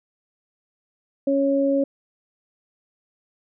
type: tone pair together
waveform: sine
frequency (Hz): 277.2 / 552.3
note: C#4 / C#5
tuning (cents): 0 / -6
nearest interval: octave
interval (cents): 1194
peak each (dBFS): -20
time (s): 1.27-1.84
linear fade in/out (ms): 5
effects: none